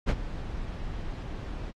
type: noise with ADSR envelope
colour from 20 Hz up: brown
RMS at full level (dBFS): -20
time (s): 0.06-1.72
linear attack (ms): 32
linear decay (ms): 49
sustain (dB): -15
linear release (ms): 27
effects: low-pass 5000 Hz 12 dB/octave + AAC 48 kbps